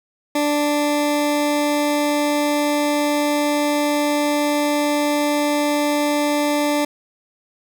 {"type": "tone", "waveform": "20% pulse", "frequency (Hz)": 293.7, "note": "D4", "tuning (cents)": 0, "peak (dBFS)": -12, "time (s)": [0.35, 6.85], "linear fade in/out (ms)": 5, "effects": []}